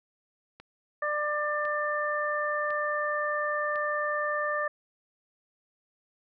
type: click train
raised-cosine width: 0.3 ms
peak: -30 dBFS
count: 4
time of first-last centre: 0.6-3.758 s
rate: 0.95 Hz
type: harmonic tone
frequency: 595 Hz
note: D5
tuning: 22 cents sharp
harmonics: 1 / 2 / 3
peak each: -31 / -31 / -31 dBFS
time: 1.02-4.68 s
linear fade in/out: 5 ms
effects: none